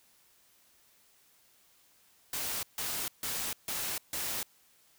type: noise bursts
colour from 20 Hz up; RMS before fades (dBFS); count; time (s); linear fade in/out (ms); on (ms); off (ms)
white; -35; 5; 2.33-4.43; 2; 300; 150
effects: white hiss -65 dBFS RMS until 4.98 s